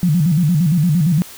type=tone with vibrato; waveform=sine; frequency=162.5 Hz; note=E3; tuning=24 cents flat; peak=-11 dBFS; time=0.03-1.22 s; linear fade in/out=0 ms; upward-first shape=square; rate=8.7 Hz; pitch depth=160 cents each way; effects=white hiss -37 dBFS RMS until 1.37 s